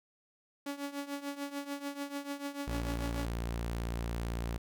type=tone with tremolo; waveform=sawtooth; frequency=283 Hz; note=C#4; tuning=36 cents sharp; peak=-30 dBFS; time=0.66-3.26 s; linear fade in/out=5 ms; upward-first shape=triangle; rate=6.8 Hz; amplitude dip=85%
type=tone; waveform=sawtooth; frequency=57.9 Hz; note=A#1; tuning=11 cents flat; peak=-30 dBFS; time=2.67-4.58 s; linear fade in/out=10 ms
effects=none